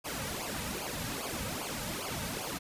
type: noise with flanger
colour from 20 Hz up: pink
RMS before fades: -37 dBFS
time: 0.04-2.59 s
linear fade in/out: 20 ms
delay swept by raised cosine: 0.52 to 2.92 ms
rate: 2.5 Hz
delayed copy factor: -0.85
effects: resampled to 32000 Hz